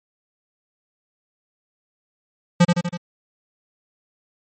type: tone with echo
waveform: square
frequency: 174.61 Hz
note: F3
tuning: in tune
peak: -10 dBFS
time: 2.6-2.65 s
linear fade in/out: 10 ms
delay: 81 ms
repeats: 4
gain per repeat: -4 dB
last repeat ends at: 2.974 s
effects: MP3 32 kbps